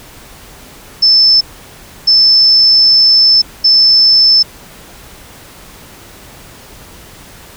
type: tone bursts at uneven times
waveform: sine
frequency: 5274 Hz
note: E8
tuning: in tune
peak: -4 dBFS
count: 3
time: 1.02-1.41 / 2.07-3.42 / 3.64-4.43 s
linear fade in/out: 10 ms
effects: pink hiss -36 dBFS RMS until 7.56 s